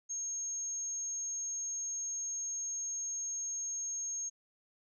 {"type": "tone", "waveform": "sine", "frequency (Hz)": 6500, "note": "G#8", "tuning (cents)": -38, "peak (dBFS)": -35, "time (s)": [0.09, 4.3], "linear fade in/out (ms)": 20, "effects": []}